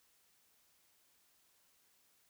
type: silence
effects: white hiss -72 dBFS RMS until 2.29 s